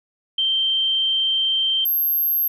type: tone pair in turn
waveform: sine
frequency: 3136 / 12519 Hz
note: G7 / G9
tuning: 0 / -3 cents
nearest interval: 2 octaves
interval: 2397 cents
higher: second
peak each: -17 dBFS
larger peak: neither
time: 0.38-1.85 / 1.85-2.48 s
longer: first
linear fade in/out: 5 ms
effects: none